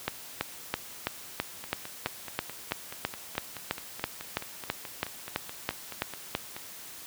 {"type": "two click trains", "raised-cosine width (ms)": 0.3, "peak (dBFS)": [-22, -11], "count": [24, 20], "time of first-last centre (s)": [[1.64, 6.565], [0.08, 6.351]], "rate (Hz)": [4.67, 3.03], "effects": ["white hiss -45 dBFS RMS until 7.06 s", "high-pass 60 Hz 12 dB/octave"]}